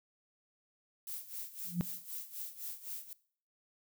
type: noise with tremolo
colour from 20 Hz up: violet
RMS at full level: -41 dBFS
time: 1.07-3.13 s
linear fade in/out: 2 ms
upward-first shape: sine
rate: 3.9 Hz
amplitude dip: 80%
type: tone with exponential growth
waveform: sine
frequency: 174.61 Hz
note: F3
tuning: in tune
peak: -25 dBFS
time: 1.64-1.81 s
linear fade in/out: 0 ms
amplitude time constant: 36 ms
effects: noise-tail reverb RT60 0.5 s tail -19 dB re dry